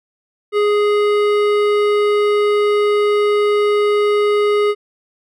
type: tone with hard clipping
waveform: sine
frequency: 415.3 Hz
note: G#4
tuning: in tune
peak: -14 dBFS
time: 0.52-4.75 s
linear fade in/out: 50 ms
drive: 14 dB
effects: none